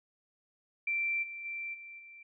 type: tone with level steps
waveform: sine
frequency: 2349 Hz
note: D7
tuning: in tune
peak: -29 / -40 / -36 / -45 / -49 dBFS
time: 0.87-2.23 s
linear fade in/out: 5 ms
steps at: 1.22 / 1.44 / 1.73 / 1.98 s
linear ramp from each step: 20 ms
effects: none